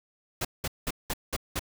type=noise bursts; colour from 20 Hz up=pink; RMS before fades=-30 dBFS; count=6; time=0.41-1.594 s; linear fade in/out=5 ms; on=39 ms; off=190 ms; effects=none